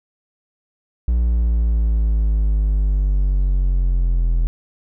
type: linear sweep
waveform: triangle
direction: down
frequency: 59.5 to 41.2 Hz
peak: -12 dBFS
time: 1.08-4.47 s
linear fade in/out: 0 ms
effects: none